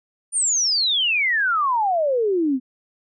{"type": "exponential sweep", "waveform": "sine", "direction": "down", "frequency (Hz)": [9397, 246.9], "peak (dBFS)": -17, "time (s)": [0.32, 2.6], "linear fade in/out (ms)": 50, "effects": []}